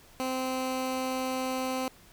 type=tone; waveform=15% pulse; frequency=259.3 Hz; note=C4; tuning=15 cents flat; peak=-23 dBFS; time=0.2-1.88 s; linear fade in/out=0 ms; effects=pink hiss -56 dBFS RMS until 2.12 s